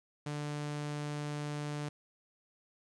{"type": "tone", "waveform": "sawtooth", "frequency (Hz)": 147.6, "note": "D3", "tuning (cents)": 9, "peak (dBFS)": -32, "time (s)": [0.26, 1.89], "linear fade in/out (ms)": 5, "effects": ["resampled to 22050 Hz", "11-bit"]}